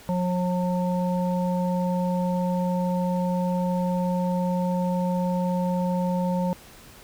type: harmonic tone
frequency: 180 Hz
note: F#3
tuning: 47 cents flat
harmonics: 1 / 3 / 5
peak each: -23 / -29 / -31 dBFS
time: 0.09-6.53 s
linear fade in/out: 0 ms
effects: pink hiss -48 dBFS RMS until 7.03 s

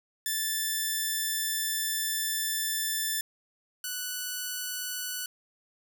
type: tone pair in turn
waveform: 5% pulse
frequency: 1760 / 1483 Hz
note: A6 / F#6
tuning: 0 / +4 cents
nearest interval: minor third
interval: 296 cents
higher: first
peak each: -17 / -21 dBFS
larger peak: first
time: 0.26-3.21 / 3.84-5.26 s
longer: first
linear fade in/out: 2 ms
effects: none

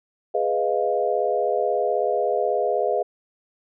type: chord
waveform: sine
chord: F half-diminished seventh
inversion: first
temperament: equal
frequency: 415.3 / 493.9 / 622.3 / 698.5 Hz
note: Ab4 / Cb5 / Eb5 / F5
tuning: 0 / 0 / 0 / 0 cents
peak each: -25 dBFS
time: 0.34-3.03 s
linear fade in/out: 10 ms
effects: none

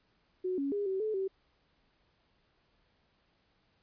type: tone with pitch steps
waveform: sine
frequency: 368.4 / 278.5 / 407.4 / 381.8 / 432.5 / 384.3 Hz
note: F#4 / C#4 / G#4 / G4 / A4 / G4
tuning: -7 / +8 / -33 / -46 / -30 / -34 cents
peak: -30 dBFS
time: 0.44-1.28 s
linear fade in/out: 10 ms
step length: 140 ms
effects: pink hiss -72 dBFS RMS until 3.82 s + resampled to 11025 Hz

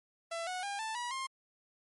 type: tone with pitch steps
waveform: sawtooth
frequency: 669 / 733.8 / 804.8 / 882.8 / 968.2 / 1062 Hz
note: E5 / F#5 / G5 / A5 / B5 / C6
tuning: +25 / -15 / +45 / +5 / -35 / +25 cents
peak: -32 dBFS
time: 0.31-1.27 s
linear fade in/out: 10 ms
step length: 160 ms
effects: MP3 48 kbps

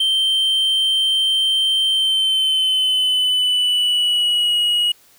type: tone with pitch glide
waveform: triangle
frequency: 3127 to 2901 Hz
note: G7 to F#7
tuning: -5 to -35 cents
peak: -13 dBFS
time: 0-4.92 s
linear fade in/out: 5 ms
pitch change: -130 cents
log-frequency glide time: 1.89-4.55 s
effects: white hiss -52 dBFS RMS until 5.18 s

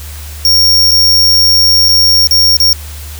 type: tone with dropouts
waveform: 45% pulse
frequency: 5550 Hz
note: F8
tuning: 12 cents flat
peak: -5 dBFS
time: 0.45-2.73 s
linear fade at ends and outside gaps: 1 ms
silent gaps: 0.91-0.916 / 1.886-1.89 / 2.272-2.31 / 2.569-2.601 s
effects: added 75 Hz sine -24 dBFS peak until 3.19 s + white hiss -31 dBFS RMS until 3.19 s

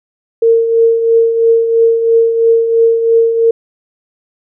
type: tone with tremolo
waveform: sine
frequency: 457.7 Hz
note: A#4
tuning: 32 cents flat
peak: -4 dBFS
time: 0.42-3.51 s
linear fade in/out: 5 ms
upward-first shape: triangle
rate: 3 Hz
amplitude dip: 60%
effects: none

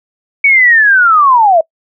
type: linear sweep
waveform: sine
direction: down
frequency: 2265 to 622.3 Hz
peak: -4 dBFS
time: 0.44-1.61 s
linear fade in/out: 5 ms
effects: noise-tail reverb RT60 0.1 s tail -24 dB re dry

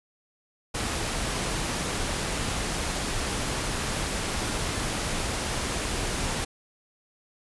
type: noise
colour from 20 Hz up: pink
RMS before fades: -29 dBFS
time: 0.74-6.45 s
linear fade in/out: 10 ms
effects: resampled to 24000 Hz

